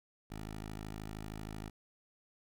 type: tone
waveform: 10% pulse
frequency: 53 Hz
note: G#1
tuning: 36 cents sharp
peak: -34 dBFS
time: 0.3-1.7 s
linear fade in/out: 10 ms
effects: none